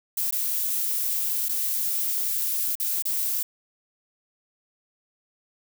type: noise with dropouts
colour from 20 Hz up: violet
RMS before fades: -26 dBFS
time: 0.17-3.43 s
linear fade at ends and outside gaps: 5 ms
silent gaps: 0.31-0.324 / 1.486-1.491 / 2.754-2.799 / 3.024-3.053 s
effects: none